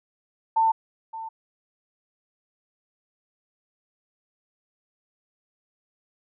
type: tone with echo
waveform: sine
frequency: 895 Hz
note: A5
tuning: 29 cents sharp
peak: -17 dBFS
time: 0.56-0.72 s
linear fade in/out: 10 ms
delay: 570 ms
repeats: 1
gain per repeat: -15 dB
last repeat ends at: 1.29 s
effects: none